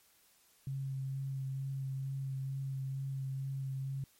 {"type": "tone with vibrato", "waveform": "sine", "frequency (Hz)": 135, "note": "C#3", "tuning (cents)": -45, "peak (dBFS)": -35, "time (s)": [0.67, 4.04], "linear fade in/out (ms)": 2, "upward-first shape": "sine", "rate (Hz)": 2.2, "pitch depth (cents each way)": 14, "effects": ["white hiss -67 dBFS RMS until 4.19 s", "MP3 64 kbps"]}